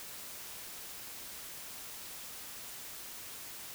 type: silence
effects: white hiss -46 dBFS RMS until 3.74 s